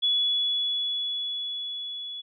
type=tone with level ramp; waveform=sine; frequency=3400 Hz; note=G#7; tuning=40 cents sharp; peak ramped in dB=-20 to -34 dBFS; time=0.02-2.22 s; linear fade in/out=20 ms; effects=none